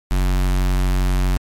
square tone with notch filter, 46.25 Hz, F#1, in tune, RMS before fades -17 dBFS, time 0.11-1.37 s, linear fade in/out 0 ms, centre 490 Hz, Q 1.9, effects MP3 64 kbps

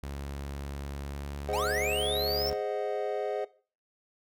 sawtooth tone with pitch glide, 70.1 to 72.11 Hz, C#2 to D2, +20 to -31 cents, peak -32 dBFS, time 0.03-2.53 s, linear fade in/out 0 ms, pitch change +49 cents, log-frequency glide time 1.06-1.64 s
triangle chord, Ab dominant seventh, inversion none, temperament equal, 415.3 / 523.3 / 622.3 / 740 Hz, Ab4 / C5 / Eb5 / Gb5, 0 / 0 / 0 / 0 cents, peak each -31 / -34 / -33 / -35 dBFS, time 1.48-3.45 s, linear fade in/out 10 ms
square linear sweep, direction up, 739 to 5460 Hz, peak -31 dBFS, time 1.53-2.5 s, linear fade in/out 5 ms
effects noise-tail reverb RT60 0.4 s tail -19 dB re dry

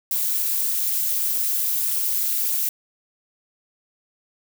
violet noise with amplitude modulation, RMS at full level -19 dBFS, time 0.11-2.69 s, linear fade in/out 2 ms, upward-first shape sine, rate 221 Hz, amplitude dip 85%, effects none

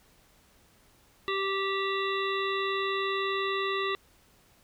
harmonic tone, 390 Hz, G4, 9 cents flat, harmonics 1 / 3 / 5 / 7 / 9 / 10, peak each -31 / -32 / -35 / -38 / -40 / -39 dBFS, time 1.28-3.95 s, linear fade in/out 0 ms, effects pink hiss -62 dBFS RMS until 4.63 s

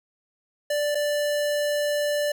square tone with dropouts, 587.3 Hz, D5, in tune, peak -23 dBFS, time 0.7-2.32 s, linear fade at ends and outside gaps 5 ms, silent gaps 0.948-0.952 s, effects none

